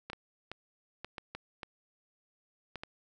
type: clicks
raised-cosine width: 0.3 ms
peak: -24 dBFS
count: 9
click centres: 0.1 / 0.132 / 0.516 / 1.046 / 1.182 / 1.35 / 1.632 / 2.757 / 2.835 s
effects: none